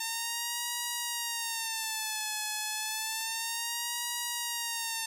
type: tone with vibrato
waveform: 5% pulse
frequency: 904 Hz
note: A5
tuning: 47 cents sharp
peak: -20 dBFS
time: 0-5.06 s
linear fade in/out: 5 ms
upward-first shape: sine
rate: 0.3 Hz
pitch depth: 99 cents each way
effects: none